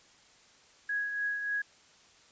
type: tone with tremolo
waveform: sine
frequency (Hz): 1661.2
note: G#6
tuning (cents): 0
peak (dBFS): -28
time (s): 0.89-1.62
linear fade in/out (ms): 5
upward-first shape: triangle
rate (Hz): 3.4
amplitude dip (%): 50
effects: white hiss -60 dBFS RMS until 2.31 s + resampled to 16000 Hz